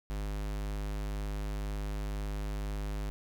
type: tone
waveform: square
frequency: 51 Hz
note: G#1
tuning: 31 cents flat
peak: -34 dBFS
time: 0.1-3.1 s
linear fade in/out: 0 ms
effects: none